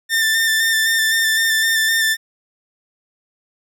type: tone with vibrato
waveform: sawtooth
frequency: 1789 Hz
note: A6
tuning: 28 cents sharp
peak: -11 dBFS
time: 0.09-2.17 s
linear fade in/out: 50 ms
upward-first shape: square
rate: 3.9 Hz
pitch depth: 18 cents each way
effects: none